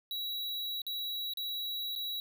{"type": "tone with dropouts", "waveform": "square", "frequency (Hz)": 3894, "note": "B7", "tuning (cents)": -25, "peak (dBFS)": -35, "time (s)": [0.11, 2.2], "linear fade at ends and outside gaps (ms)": 1, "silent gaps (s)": [[0.818, 0.866], [1.336, 1.372], [1.953, 1.96]], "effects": []}